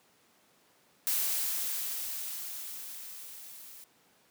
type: noise with level ramp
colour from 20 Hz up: blue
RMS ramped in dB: -29 to -50 dBFS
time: 1.07-3.84 s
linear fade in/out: 0 ms
effects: pink hiss -65 dBFS RMS until 4.3 s + high-pass 200 Hz 12 dB/octave